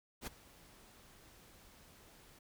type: noise with ADSR envelope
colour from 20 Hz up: pink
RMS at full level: -42 dBFS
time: 0.21-2.39 s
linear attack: 62 ms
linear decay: 12 ms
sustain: -19 dB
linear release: 6 ms
effects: none